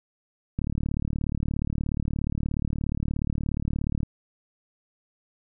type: click train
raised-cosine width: 5 ms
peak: -15 dBFS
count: 128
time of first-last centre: 0.59-4.032 s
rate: 36.9 Hz
effects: none